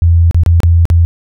sine tone with dropouts, 84.4 Hz, E2, 41 cents sharp, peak -4 dBFS, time 0.02-1.05 s, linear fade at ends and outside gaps 0 ms, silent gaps 0.311-0.345 / 0.435-0.462 / 0.603-0.633 / 0.854-0.901 s, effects none

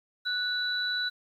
sine tone pair together, 1480 / 3951 Hz, F#6 / B7, 0 / 0 cents, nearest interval octave + perfect fourth, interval 1700 cents, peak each -30 / -30 dBFS, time 0.25-1.1 s, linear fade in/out 20 ms, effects 10-bit

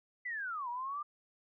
sine linear two-way sweep, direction down then up, 2025 to 940 to 1206 Hz, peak -36 dBFS, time 0.25-1.03 s, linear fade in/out 10 ms, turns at 0.69 s, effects none

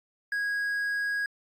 triangle tone, 1650 Hz, G#6, 12 cents flat, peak -25 dBFS, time 0.32-1.26 s, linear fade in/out 2 ms, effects AAC 64 kbps

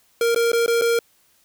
square tone with dropouts, 466.2 Hz, A#4, in tune, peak -17 dBFS, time 0.21-0.99 s, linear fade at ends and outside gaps 2 ms, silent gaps 0.347-0.36 / 0.518-0.531 / 0.662-0.679 / 0.813-0.819 s, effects white hiss -60 dBFS RMS until 1.44 s

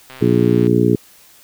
click train, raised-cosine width 0.3 ms, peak -20 dBFS, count 75, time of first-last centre 0.1-0.669 s, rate 130 Hz
harmonic tone, 59.6 Hz, A#1, 39 cents sharp, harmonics 2 / 3 / 4 / 5 / 6 / 7, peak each -18 / -18 / -18 / -18 / -18 / -18 dBFS, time 0.21-0.96 s, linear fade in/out 10 ms
effects white hiss -47 dBFS RMS until 1.43 s

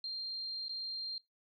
sine tone with dropouts, 4186 Hz, C8, in tune, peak -37 dBFS, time 0.04-1.18 s, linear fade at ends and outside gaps 2 ms, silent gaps 0.683-0.693 s, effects noise-tail reverb RT60 0.2 s tail -20 dB re dry

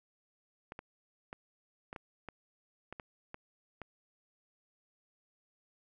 clicks, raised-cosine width 0.5 ms, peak -28 dBFS, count 10, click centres 0.721 / 0.791 / 1.329 / 1.929 / 1.962 / 2.287 / 2.926 / 2.998 / 3.344 / 3.817 s, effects none

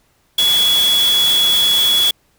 sine tone in noise, 3374 Hz, G#7, 27 cents sharp, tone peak -11 dBFS, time 0.38-2.11 s, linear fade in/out 5 ms, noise white, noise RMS -22 dBFS, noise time 0.38-2.11 s, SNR +8 dB, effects pink hiss -59 dBFS RMS until 2.38 s

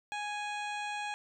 harmonic tone with a mistuned harmonic, 830.6 Hz, G#5, in tune, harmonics 1 / 2 / 3 / 4 / 5 / 7 / 8 / 9 / 10, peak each -37 / -42 / -41 / -47 / -52 / -60 / -57 / -55 / -58 dBFS, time 0.12-1.14 s, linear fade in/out 0 ms, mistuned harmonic 7, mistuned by -25 cents, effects none

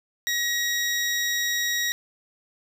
20% pulse tone, 1900 Hz, A#6, 33 cents sharp, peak -18 dBFS, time 0.27-1.92 s, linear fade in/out 0 ms, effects none

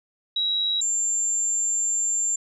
sine tone pair in turn, 3867 / 7300 Hz, B7 / A#8, -37 / -37 cents, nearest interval major seventh, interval 1100 cents, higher second, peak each -21 dBFS, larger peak neither, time 0.36-0.81 / 0.81-2.36 s, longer second, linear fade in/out 5 ms, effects none

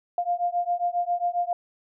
sine beating tone pair, 698.5 / 705.9 Hz, F5 / F5, 0 / +18 cents, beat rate 7.4 Hz, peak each -26 dBFS, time 0.18-1.53 s, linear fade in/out 2 ms, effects none

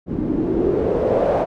white noise with low-pass filter sweep, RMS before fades -19 dBFS, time 0.06-1.46 s, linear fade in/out 50 ms, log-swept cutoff 250 to 660 Hz, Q 4.3, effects none

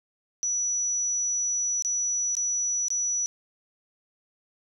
sine tone with dropouts, 5900 Hz, F#8, 6 cents flat, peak -24 dBFS, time 0.43-3.26 s, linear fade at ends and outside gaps 0 ms, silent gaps 1.823-1.848 / 2.352-2.368 / 2.883-2.904 s, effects none

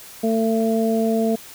harmonic tone, 224.1 Hz, A3, 32 cents sharp, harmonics 1 / 2 / 3, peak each -19 / -22 / -24 dBFS, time 0.23-1.36 s, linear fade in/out 10 ms, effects white hiss -41 dBFS RMS until 1.54 s

